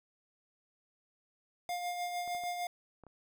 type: tone with tremolo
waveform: square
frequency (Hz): 707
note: F5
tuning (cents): +21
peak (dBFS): -34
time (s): 1.69-2.67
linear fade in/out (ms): 2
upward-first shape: sine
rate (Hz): 6.6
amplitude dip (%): 40
type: clicks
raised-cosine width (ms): 1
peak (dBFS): -39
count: 6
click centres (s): 1.691 / 2.277 / 2.349 / 2.437 / 3.037 / 3.067
effects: none